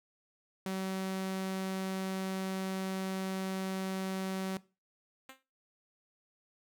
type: tone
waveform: sawtooth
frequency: 190 Hz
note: F#3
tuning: 46 cents sharp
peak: -30 dBFS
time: 0.66-4.57 s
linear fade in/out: 2 ms
type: tone with exponential decay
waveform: 5% pulse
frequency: 264.3 Hz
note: C4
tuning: 18 cents sharp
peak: -33 dBFS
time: 5.29-5.43 s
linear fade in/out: 2 ms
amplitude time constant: 29 ms
effects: noise-tail reverb RT60 0.3 s tail -19 dB re dry